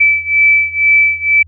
sine beating tone pair, 2313 / 2315.1 Hz, D7 / D7, -27 / -25 cents, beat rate 2.1 Hz, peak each -10 / -12 dBFS, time 0-1.43 s, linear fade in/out 10 ms, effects added 82 Hz sine -37 dBFS peak until 1.47 s

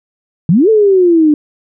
sine exponential two-way sweep, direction up then down, 150 to 450 to 293.5 Hz, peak -5 dBFS, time 0.49-1.34 s, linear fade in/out 2 ms, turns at 0.69 s, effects none

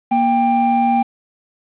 triangle tone pair together, 236.5 / 791 Hz, A#3 / G5, +25 / +15 cents, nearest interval octave + major sixth, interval 2090 cents, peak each -15 / -12 dBFS, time 0.11-1.03 s, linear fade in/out 10 ms, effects resampled to 8000 Hz + 7-bit

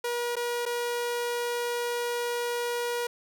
sawtooth tone with dropouts, 479.7 Hz, A#4, 50 cents sharp, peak -24 dBFS, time 0.04-3.07 s, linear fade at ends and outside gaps 5 ms, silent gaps 0.356-0.365 / 0.655-0.661 s, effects none

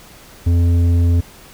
sine tone with tanh clipping, 86 Hz, F2, 26 cents flat, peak -12 dBFS, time 0.46-1.21 s, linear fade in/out 10 ms, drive 9 dB, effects pink hiss -42 dBFS RMS until 1.53 s

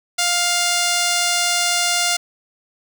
5% pulse tone, 702 Hz, F5, 9 cents sharp, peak -5 dBFS, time 0.18-2.17 s, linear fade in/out 10 ms, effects none

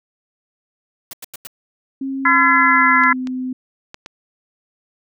white noise bursts, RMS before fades -32 dBFS, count 4, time 1.11-1.471 s, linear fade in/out 2 ms, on 22 ms, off 91 ms
sine tone with pitch glide, 269.2 to 255.7 Hz, C4 to C4, +49 to -40 cents, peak -21 dBFS, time 2.01-3.53 s, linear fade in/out 5 ms, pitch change -89 cents, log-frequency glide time 2.44-3.19 s
harmonic tone, 339.4 Hz, F4, 49 cents flat, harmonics 3 / 4 / 5 / 6, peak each -16 / -16 / -16 / -16 dBFS, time 2.25-3.13 s, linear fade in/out 5 ms
clicks, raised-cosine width 0.2 ms, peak -16 dBFS, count 4, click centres 3.037 / 3.272 / 3.944 / 4.061 s
effects none

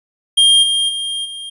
square tone with level steps, 3212 Hz, G7, 41 cents sharp, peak -8 / -14 / -20 / -27 dBFS, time 0.37-1.5 s, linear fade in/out 10 ms, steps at 0.62 / 0.88 / 1.24 s, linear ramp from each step 20 ms, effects resampled to 24000 Hz

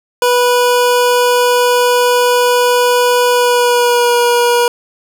25% pulse tone with pitch glide, 490.5 to 480.4 Hz, B4 to B4, -12 to -48 cents, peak -5 dBFS, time 0.22-4.68 s, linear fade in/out 2 ms, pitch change -36 cents, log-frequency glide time 3.3-4.15 s, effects none

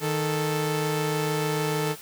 sawtooth tone pair together, 155.56 / 440 Hz, D#3 / A4, 0 / 0 cents, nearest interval octave + tritone, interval 1800 cents, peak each -23 dBFS, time 0-1.96 s, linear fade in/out 50 ms, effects white hiss -44 dBFS RMS until 2.01 s

